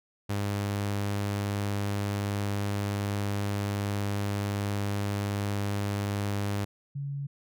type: tone pair in turn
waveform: sawtooth / sine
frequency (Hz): 101.3 / 140.58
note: G#2 / C#3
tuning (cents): -43 / +25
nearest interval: tritone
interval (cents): 568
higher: second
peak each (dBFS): -24 / -31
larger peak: first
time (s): 0.29-6.65 / 6.95-7.27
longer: first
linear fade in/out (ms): 10
effects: none